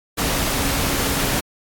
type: tone in noise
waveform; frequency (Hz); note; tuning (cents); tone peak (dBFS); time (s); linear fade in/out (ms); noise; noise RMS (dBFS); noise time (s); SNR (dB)
sine; 277.2; C#4; 0; -30; 0.17-1.41; 20; pink; -21; 0.17-1.41; -12
effects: AAC 64 kbps